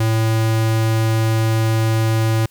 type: tone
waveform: square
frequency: 111.6 Hz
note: A2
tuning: 25 cents sharp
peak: -15 dBFS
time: 0-2.46 s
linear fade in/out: 5 ms
effects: white hiss -55 dBFS RMS until 2.5 s